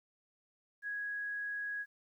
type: tone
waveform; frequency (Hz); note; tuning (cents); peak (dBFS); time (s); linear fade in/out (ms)
sine; 1661.2; G#6; 0; -36; 0.82-1.86; 50
effects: 12-bit